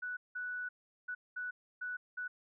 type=tone bursts at uneven times; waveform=sine; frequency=1480 Hz; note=F#6; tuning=in tune; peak=-37 dBFS; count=6; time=0.02-0.17 / 0.35-0.69 / 1.08-1.15 / 1.36-1.51 / 1.81-1.97 / 2.17-2.28 s; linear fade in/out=10 ms; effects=none